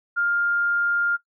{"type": "tone", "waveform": "sine", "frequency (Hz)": 1404, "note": "F6", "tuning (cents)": 9, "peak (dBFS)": -19, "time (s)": [0.16, 1.17], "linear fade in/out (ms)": 20, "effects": ["noise-tail reverb RT60 0.1 s tail -17 dB re dry"]}